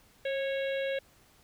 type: harmonic tone with a mistuned harmonic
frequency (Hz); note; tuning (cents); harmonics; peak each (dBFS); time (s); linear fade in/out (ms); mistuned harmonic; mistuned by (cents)
550; C#5; -14; 1 / 3 / 4 / 5 / 6 / 7; -30 / -40 / -42 / -44 / -46 / -47; 0.25-0.99; 5; 1; -24
effects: pink hiss -62 dBFS RMS until 1.43 s